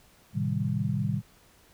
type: chord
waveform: sine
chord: A half-diminished seventh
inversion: none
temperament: equal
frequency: 110 / 130.81 / 155.56 / 196 Hz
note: A2 / C3 / Eb3 / G3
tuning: 0 / 0 / 0 / 0 cents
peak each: -31 dBFS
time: 0.33-1.22 s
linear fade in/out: 50 ms
effects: pink hiss -59 dBFS RMS until 1.73 s